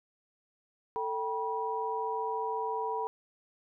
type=tone cluster; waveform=sine; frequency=443.5 / 783 / 969 Hz; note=A4 / G5 / B5; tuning=+14 / -2 / -33 cents; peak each=-35 / -38 / -33 dBFS; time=0.96-3.07 s; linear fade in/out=0 ms; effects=none